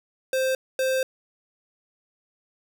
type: tone bursts at uneven times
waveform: square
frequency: 523.3 Hz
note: C5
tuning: in tune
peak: -22 dBFS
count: 2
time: 0.33-0.55 / 0.79-1.03 s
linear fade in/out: 2 ms
effects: none